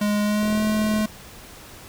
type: tone with pitch glide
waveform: square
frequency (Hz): 207.7 to 214.4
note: G#3 to A3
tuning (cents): 0 to -45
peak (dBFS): -20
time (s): 0.01-1.06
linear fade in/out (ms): 5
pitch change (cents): +55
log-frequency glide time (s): 0.22-0.63
type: click train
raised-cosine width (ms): 2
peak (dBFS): -21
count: 25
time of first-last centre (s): 0.43-1.011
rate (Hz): 41.3
effects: pink hiss -43 dBFS RMS until 1.88 s